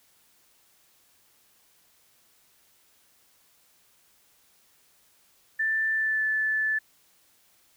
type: tone with pitch glide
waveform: sine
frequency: 1770 to 1744.6 Hz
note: A6 to A6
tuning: +10 to -15 cents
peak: -23 dBFS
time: 5.59-6.79 s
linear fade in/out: 10 ms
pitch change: -25 cents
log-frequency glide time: 5.93-6.25 s
effects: white hiss -63 dBFS RMS until 7.76 s